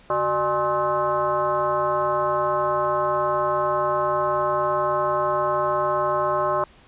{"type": "tone with frequency modulation", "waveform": "sine", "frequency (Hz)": 830.6, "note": "G#5", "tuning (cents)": 0, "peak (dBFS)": -19, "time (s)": [0.1, 6.64], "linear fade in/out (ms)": 2, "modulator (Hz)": 229, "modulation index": 1.9, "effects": ["pink hiss -52 dBFS RMS until 6.87 s", "resampled to 8000 Hz"]}